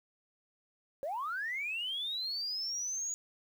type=linear sweep; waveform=sine; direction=up; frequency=524 to 6820 Hz; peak=-33 dBFS; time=1.03-3.14 s; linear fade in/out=0 ms; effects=tanh soft clip ceiling -29 dBFS + 10-bit